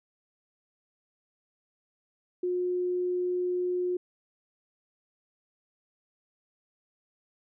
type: tone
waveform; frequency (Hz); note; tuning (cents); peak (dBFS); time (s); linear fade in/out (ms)
sine; 359.7; F#4; -49; -26; 2.43-3.97; 5
effects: none